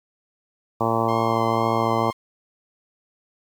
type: harmonic tone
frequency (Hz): 113.9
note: A#2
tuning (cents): -40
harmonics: 1 / 2 / 3 / 4 / 5 / 6 / 7 / 8 / 9 / 10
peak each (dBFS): -28 / -28 / -28 / -28 / -28 / -28 / -28 / -28 / -28 / -28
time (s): 0.8-2.11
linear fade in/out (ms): 10
type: tone with vibrato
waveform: sawtooth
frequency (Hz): 1055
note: C6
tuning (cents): +14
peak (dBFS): -28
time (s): 1.08-2.13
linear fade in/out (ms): 10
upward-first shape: triangle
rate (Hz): 2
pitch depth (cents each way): 33
effects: low-pass 5000 Hz 12 dB/octave + 8-bit